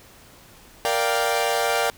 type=chord; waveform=sawtooth; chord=G minor seventh; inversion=first; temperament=equal; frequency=466.2 / 587.3 / 698.5 / 784 Hz; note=Bb4 / D5 / F5 / G5; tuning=0 / 0 / 0 / 0 cents; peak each=-22 dBFS; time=0.85-1.9 s; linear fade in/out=0 ms; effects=pink hiss -49 dBFS RMS until 1.97 s